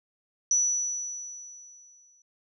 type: tone with exponential decay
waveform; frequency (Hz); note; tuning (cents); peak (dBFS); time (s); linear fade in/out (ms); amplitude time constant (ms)
sine; 5920; F#8; 0; -19; 0.51-2.22; 2; 370
effects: none